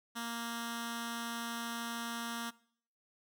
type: tone with notch filter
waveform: 10% pulse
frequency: 233.1 Hz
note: A#3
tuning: in tune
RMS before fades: -40 dBFS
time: 0.15-2.51 s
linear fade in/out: 20 ms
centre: 530 Hz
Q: 0.57
effects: noise-tail reverb RT60 0.6 s tail -21 dB re dry